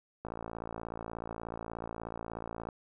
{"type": "click train", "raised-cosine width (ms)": 1, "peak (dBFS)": -25, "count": 139, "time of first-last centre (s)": [0.25, 2.688], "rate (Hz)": 56.6, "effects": []}